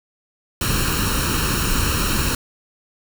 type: noise with comb filter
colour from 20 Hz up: pink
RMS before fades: -20 dBFS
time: 0.61-2.35 s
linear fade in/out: 2 ms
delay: 0.72 ms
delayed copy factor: +0.75
effects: none